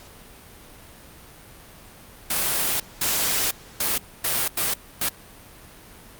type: noise bursts at uneven times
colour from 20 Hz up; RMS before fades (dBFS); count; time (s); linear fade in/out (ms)
white; -23; 6; 2.3-2.8 / 3.01-3.51 / 3.8-3.98 / 4.24-4.48 / 4.57-4.74 / 5.01-5.09; 5
effects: pink hiss -46 dBFS RMS until 6.19 s + Opus 48 kbps